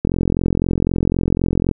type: click train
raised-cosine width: 3 ms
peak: -4 dBFS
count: 74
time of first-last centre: 0.05-1.713 s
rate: 43.9 Hz
effects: none